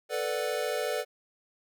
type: chord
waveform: square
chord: B minor seventh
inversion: third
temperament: equal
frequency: 440 / 493.9 / 587.3 / 740 Hz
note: A4 / B4 / D5 / F#5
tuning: 0 / 0 / 0 / 0 cents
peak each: -35 / -34 / -34 / -39 dBFS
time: 0.09-1.05 s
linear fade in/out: 50 ms
effects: none

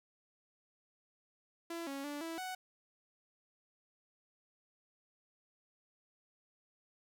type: tone with pitch steps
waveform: sawtooth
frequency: 336.2 / 276.1 / 290.7 / 329 / 743 Hz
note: E4 / C#4 / D4 / E4 / F#5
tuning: +34 / -7 / -18 / -3 / +7 cents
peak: -36 dBFS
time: 1.7-2.55 s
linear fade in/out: 5 ms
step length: 170 ms
effects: none

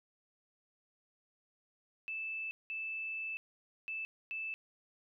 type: tone bursts at uneven times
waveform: sine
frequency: 2633 Hz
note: E7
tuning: 3 cents flat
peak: -37 dBFS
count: 4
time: 2.08-2.51 / 2.7-3.37 / 3.88-4.05 / 4.31-4.54 s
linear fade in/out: 0 ms
effects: none

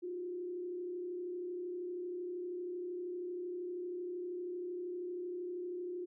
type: tone with frequency modulation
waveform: sine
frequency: 356.7 Hz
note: F4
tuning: 37 cents sharp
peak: -38 dBFS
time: 0.02-6.06 s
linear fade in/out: 20 ms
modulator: 32.8 Hz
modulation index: 0.46
effects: none

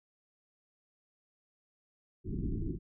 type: low-pass noise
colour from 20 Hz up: pink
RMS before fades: -35 dBFS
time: 2.24-2.79 s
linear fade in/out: 50 ms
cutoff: 390 Hz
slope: 96 dB/octave
effects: none

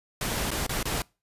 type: noise with dropouts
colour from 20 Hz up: pink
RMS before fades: -29 dBFS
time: 0.21-1.02 s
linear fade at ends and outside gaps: 2 ms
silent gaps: 0.506-0.514 / 0.666-0.693 / 0.829-0.854 s
effects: noise-tail reverb RT60 0.3 s tail -25 dB re dry + resampled to 32000 Hz

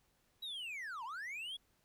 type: linear two-way sweep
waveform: triangle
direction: down then up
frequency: 3934 to 860 to 3407 Hz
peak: -40 dBFS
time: 0.42-1.57 s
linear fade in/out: 10 ms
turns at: 1.04 s
effects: pink hiss -75 dBFS RMS until 1.84 s

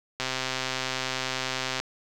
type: click train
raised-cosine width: 0.2 ms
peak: -11 dBFS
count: 209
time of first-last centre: 0.2-1.8 s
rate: 130 Hz
effects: none

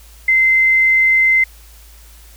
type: tone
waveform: sine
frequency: 2071 Hz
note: C7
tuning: 18 cents flat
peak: -9 dBFS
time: 0.28-1.44 s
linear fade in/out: 5 ms
effects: added 55 Hz sine -40 dBFS peak until 2.36 s + white hiss -46 dBFS RMS until 2.36 s

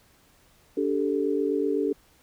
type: chord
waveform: sine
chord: D suspended fourth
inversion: none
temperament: equal with one note detuned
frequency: 289.3 / 392 / 440 Hz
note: D4 / G4 / A4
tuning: -26 / 0 / 0 cents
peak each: -27 dBFS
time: 0.77-1.93 s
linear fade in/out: 5 ms
effects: pink hiss -60 dBFS RMS until 2.22 s

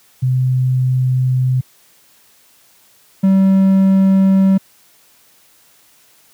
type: tone pair in turn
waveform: sine / triangle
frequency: 128.3 / 192.23 Hz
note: C3 / G3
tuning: -34 / -34 cents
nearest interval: perfect fifth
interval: 700 cents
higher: second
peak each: -11 / -6 dBFS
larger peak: second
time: 0.22-1.61 / 3.23-4.58 s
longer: first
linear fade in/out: 10 ms
effects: white hiss -51 dBFS RMS until 6.33 s + high-pass 80 Hz 12 dB/octave

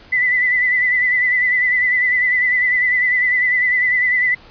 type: tone with vibrato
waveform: sine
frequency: 1991 Hz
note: B6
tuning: 14 cents sharp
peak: -13 dBFS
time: 0.12-4.35 s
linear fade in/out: 10 ms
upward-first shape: triangle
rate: 10 Hz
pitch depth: 54 cents each way
effects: pink hiss -44 dBFS RMS until 4.5 s + resampled to 11025 Hz

